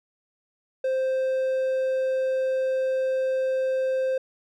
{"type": "tone", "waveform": "triangle", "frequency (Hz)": 523.3, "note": "C5", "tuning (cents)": 0, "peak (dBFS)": -20, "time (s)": [0.84, 4.18], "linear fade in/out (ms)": 5, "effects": []}